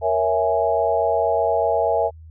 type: chord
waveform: sine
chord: A# half-diminished seventh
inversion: none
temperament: equal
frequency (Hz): 466.2 / 554.4 / 659.3 / 830.6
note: A#4 / C#5 / E5 / G#5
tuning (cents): 0 / 0 / 0 / 0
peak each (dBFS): -23 / -24 / -20 / -23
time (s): 0.01-2.11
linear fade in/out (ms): 50
effects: added 80 Hz sine -39 dBFS peak until 2.3 s